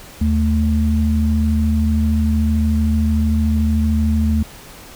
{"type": "tone pair together", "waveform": "sine", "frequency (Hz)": [77.71, 219.8], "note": ["D#2", "A3"], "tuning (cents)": [-2, -2], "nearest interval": "octave + tritone", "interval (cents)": 1800, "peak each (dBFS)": [-15, -17], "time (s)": [0.21, 4.43], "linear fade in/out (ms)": 5, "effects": ["pink hiss -39 dBFS RMS until 4.95 s"]}